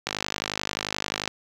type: click train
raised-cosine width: 0.2 ms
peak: -8 dBFS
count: 63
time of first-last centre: 0.07-1.276 s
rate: 51.4 Hz
effects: high-pass 80 Hz 12 dB/octave + 8-bit